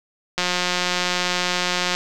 click train, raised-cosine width 0.2 ms, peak -4 dBFS, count 282, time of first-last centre 0.38-1.95 s, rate 179 Hz, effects none

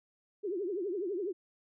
sine tone with vibrato, 377.7 Hz, F#4, 36 cents sharp, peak -32 dBFS, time 0.43-1.33 s, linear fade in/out 20 ms, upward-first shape triangle, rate 12 Hz, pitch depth 240 cents each way, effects none

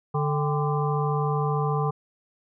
harmonic tone with a mistuned harmonic, 146.83 Hz, D3, in tune, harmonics 1 / 3 / 5 / 7 / 8, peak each -24 / -29 / -31 / -32 / -33 dBFS, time 0.14-1.91 s, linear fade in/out 10 ms, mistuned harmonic 5, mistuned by +120 cents, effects none

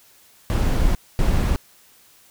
brown noise bursts at uneven times, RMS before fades -18 dBFS, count 2, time 0.5-0.95 / 1.19-1.56 s, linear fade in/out 0 ms, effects white hiss -53 dBFS RMS until 2.3 s

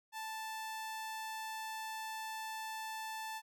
sawtooth tone, 880 Hz, A5, in tune, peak -37 dBFS, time 0.12-3.42 s, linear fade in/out 50 ms, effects none

